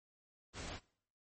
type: noise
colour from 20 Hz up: pink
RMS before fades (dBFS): -45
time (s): 0.53-0.8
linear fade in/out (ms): 50
effects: noise-tail reverb RT60 0.6 s tail -23 dB re dry + MP3 32 kbps